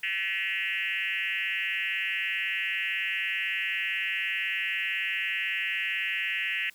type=tone with frequency modulation; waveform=sine; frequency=2300 Hz; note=D7; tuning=37 cents flat; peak=-27 dBFS; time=0.03-6.7 s; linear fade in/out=5 ms; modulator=191 Hz; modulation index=3; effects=white hiss -58 dBFS RMS until 6.74 s